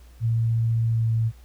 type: tone with pitch glide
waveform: sine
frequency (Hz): 114.4 to 113.02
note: A#2 to A2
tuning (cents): -32 to +47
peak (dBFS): -19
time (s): 0.2-1.32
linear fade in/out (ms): 50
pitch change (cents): -21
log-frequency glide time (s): 0.85-1.13
effects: added 60 Hz sine -45 dBFS peak until 1.44 s + pink hiss -58 dBFS RMS until 1.44 s